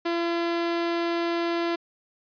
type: tone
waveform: sawtooth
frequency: 339.7 Hz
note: F4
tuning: 48 cents flat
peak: -20 dBFS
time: 0.05-1.76 s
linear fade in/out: 10 ms
effects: resampled to 11025 Hz